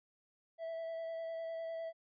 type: tone with vibrato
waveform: triangle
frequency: 657 Hz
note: E5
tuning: 6 cents flat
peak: -37 dBFS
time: 0.58-1.93 s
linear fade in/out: 50 ms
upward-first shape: square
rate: 9.9 Hz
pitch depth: 10 cents each way
effects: resampled to 11025 Hz